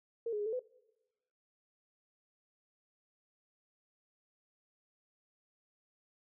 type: tone with pitch steps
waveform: sine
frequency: 462 / 419.5 / 413.6 / 441.5 / 503 Hz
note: A#4 / G#4 / G#4 / A4 / B4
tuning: -16 / +17 / -7 / +6 / +32 cents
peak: -33 dBFS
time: 0.26-0.595 s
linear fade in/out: 5 ms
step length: 67 ms
effects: noise-tail reverb RT60 1.0 s tail -22 dB re dry